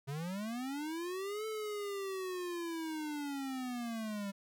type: linear two-way sweep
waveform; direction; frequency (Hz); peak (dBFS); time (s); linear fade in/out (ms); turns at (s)
square; up then down; 133 to 440 to 195.4; -38; 0.07-4.32; 20; 1.46
effects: none